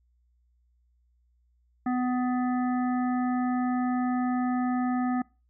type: harmonic tone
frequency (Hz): 250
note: B3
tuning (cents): +21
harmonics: 1 / 3 / 5 / 7 / 8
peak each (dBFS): -25 / -32 / -37 / -43 / -49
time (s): 1.86-5.22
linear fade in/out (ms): 5
effects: noise-tail reverb RT60 0.3 s tail -24 dB re dry + added 60 Hz sine -64 dBFS peak until 5.49 s